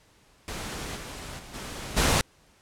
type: noise with level steps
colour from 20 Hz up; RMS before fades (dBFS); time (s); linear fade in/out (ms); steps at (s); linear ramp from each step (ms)
pink; -35 / -39 / -45 / -37 / -22; 0.48-2.21; 0; 0.95 / 1.38 / 1.53 / 1.96; 20
effects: pink hiss -60 dBFS RMS until 2.61 s + low-pass 10000 Hz 12 dB/octave